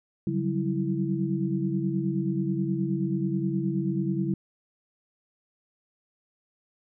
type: tone cluster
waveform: sine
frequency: 141.3 / 182.6 / 192 / 329.7 Hz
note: C#3 / F#3 / G3 / E4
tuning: +34 / -23 / -36 / 0 cents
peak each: -30 dBFS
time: 0.27-4.34 s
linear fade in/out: 2 ms
effects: none